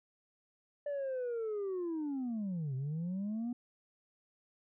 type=linear two-way sweep; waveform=sine; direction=down then up; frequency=586 to 127.4 to 246.2 Hz; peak=-32 dBFS; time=0.86-3.53 s; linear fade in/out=5 ms; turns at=2.75 s; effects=tanh soft clip ceiling -33 dBFS